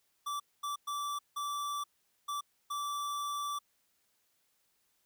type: tone bursts at uneven times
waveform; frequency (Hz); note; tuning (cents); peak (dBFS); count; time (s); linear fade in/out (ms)
square; 1162; D6; -19; -35; 6; 0.26-0.4 / 0.63-0.76 / 0.87-1.19 / 1.36-1.84 / 2.28-2.41 / 2.7-3.59; 10
effects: white hiss -75 dBFS RMS until 5.05 s